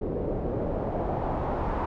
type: noise with low-pass filter sweep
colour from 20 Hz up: pink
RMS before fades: -29 dBFS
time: 0.01-1.86 s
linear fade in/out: 10 ms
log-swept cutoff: 440 to 1000 Hz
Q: 2.1
effects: none